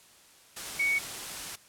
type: tone in noise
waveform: sine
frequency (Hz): 2234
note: C#7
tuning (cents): +13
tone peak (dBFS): -24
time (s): 0.79-0.99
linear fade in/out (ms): 10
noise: white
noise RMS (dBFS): -38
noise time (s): 0.56-1.56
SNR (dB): +11
effects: white hiss -57 dBFS RMS until 1.68 s + low-pass 11000 Hz 12 dB/octave